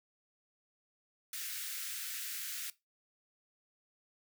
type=high-pass noise; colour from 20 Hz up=white; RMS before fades=-41 dBFS; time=1.33-2.7 s; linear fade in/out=2 ms; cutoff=1400 Hz; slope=48 dB/octave; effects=noise-tail reverb RT60 0.2 s tail -18 dB re dry